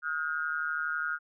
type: tone with amplitude modulation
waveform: sine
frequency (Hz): 1431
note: F6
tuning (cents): +42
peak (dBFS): -25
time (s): 0.02-1.19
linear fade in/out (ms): 50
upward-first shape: sine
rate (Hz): 152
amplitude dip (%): 95
effects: none